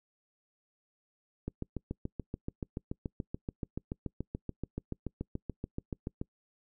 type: click train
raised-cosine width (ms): 3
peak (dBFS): -22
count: 34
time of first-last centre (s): 1.48-6.215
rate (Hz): 6.97
effects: noise-tail reverb RT60 0.1 s tail -26 dB re dry